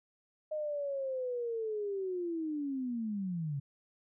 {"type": "linear sweep", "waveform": "sine", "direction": "down", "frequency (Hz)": [620, 134.6], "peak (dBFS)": -33, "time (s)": [0.51, 3.6], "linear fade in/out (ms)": 10, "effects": []}